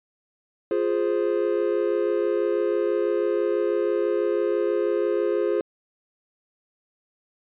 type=chord; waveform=triangle; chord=F minor; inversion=none; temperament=equal; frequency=349.2 / 415.3 / 523.3 Hz; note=F4 / Ab4 / C5; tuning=0 / 0 / 0 cents; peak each=-23 / -22 / -25 dBFS; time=0.71-5.61 s; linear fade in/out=2 ms; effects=resampled to 8000 Hz